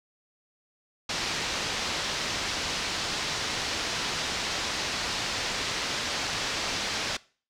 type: low-pass noise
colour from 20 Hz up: white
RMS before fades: -31 dBFS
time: 1.09-7.17 s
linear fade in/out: 5 ms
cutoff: 5600 Hz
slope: 24 dB/octave
effects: noise-tail reverb RT60 0.4 s tail -21 dB re dry